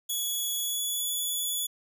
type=tone with pitch glide; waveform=10% pulse; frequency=3381 to 3422 Hz; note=G#7 to A7; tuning=+30 to -49 cents; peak=-21 dBFS; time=0.09-1.67 s; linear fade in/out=10 ms; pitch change=+21 cents; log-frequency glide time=0.6-1.06 s; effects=none